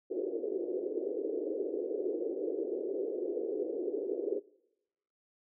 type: band-pass noise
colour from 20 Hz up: pink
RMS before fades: -35 dBFS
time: 0.1-4.4 s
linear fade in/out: 20 ms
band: 340 to 480 Hz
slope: 48 dB/octave
effects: noise-tail reverb RT60 0.9 s tail -23 dB re dry